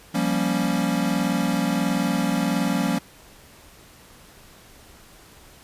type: chord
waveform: square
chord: G half-diminished seventh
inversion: third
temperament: equal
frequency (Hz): 174.61 / 196 / 233.1 / 277.2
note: F3 / G3 / Bb3 / Db4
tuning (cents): 0 / 0 / 0 / 0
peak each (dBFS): -27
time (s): 0.14-2.99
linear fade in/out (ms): 10
effects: pink hiss -49 dBFS RMS until 5.63 s + resampled to 32000 Hz